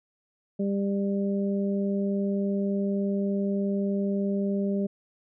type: harmonic tone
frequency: 198.7 Hz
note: G3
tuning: 24 cents sharp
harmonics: 1 / 2 / 3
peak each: -25 / -31 / -35 dBFS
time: 0.59-4.87 s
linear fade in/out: 10 ms
effects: none